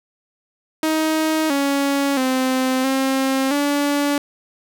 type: tone with pitch steps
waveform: sawtooth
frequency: 314.9 / 279.4 / 259.2 / 266.9 / 287.4 Hz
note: D#4 / C#4 / C4 / C4 / D4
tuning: +21 / +14 / -16 / +35 / -37 cents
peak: -13 dBFS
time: 0.83-4.18 s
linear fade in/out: 2 ms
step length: 670 ms
effects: none